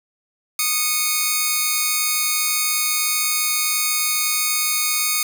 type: tone pair together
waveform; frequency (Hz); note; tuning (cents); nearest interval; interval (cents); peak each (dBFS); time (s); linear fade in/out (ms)
5% pulse; 1237.3 / 2206; D#6 / C#7; -10 / -9; minor seventh; 1001; -10; 0.59-5.23; 2
effects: none